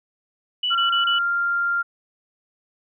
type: tone bursts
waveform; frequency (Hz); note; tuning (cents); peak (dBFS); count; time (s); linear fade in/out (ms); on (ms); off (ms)
sine; 2960; F#7; 0; -20; 4; 0.63-1.188; 5; 120; 26
type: tone with pitch glide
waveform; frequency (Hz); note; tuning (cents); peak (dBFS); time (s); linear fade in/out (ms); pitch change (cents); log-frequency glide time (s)
sine; 1375 to 1393.4; F6 to F6; -27 to -4; -19; 0.7-1.83; 20; +23; 0.81-1.28
effects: none